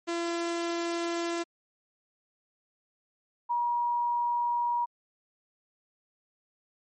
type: tone pair in turn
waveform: sawtooth / sine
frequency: 340 / 956.1 Hz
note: F4 / A#5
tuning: -46 / +44 cents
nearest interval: octave + tritone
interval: 1790 cents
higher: second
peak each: -25 / -25 dBFS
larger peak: neither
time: 0.07-1.44 / 3.49-4.86 s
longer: neither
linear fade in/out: 20 ms
effects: MP3 32 kbps